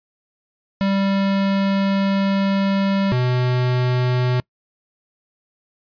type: tone pair in turn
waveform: square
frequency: 196 / 125.25 Hz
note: G3 / B2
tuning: 0 / +25 cents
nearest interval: minor sixth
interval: 775 cents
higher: first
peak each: -17 dBFS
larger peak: neither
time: 0.81-3.12 / 3.12-4.4 s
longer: first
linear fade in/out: 0 ms
effects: noise-tail reverb RT60 0.1 s tail -25 dB re dry + resampled to 11025 Hz